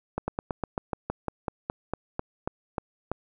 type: slowing click train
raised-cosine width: 1 ms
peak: -14 dBFS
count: 16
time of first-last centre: 0.18-3.116 s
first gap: 100 ms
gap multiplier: 1.09
effects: none